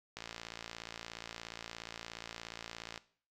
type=click train; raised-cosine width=0.2 ms; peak=-25 dBFS; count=161; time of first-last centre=0.17-2.977 s; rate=57 Hz; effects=noise-tail reverb RT60 0.5 s tail -18 dB re dry